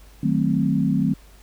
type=chord; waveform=sine; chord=D# diminished seventh; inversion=none; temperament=equal with one note detuned; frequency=155.56 / 187.36 / 220 / 261.6 Hz; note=D#3 / F#3 / A3 / C4; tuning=0 / +22 / 0 / 0 cents; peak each=-23 dBFS; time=0.23-1.14 s; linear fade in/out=5 ms; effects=added 50 Hz sine -46 dBFS peak until 1.42 s + pink hiss -53 dBFS RMS until 1.42 s